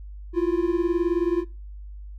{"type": "beating tone pair", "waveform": "triangle", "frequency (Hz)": [336, 355], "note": ["E4", "F4"], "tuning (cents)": [33, 28], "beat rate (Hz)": 19, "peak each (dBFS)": [-21, -21], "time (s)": [0.33, 1.45], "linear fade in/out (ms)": 50, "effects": ["noise-tail reverb RT60 0.3 s tail -22 dB re dry", "added 50 Hz sine -36 dBFS peak until 2.18 s"]}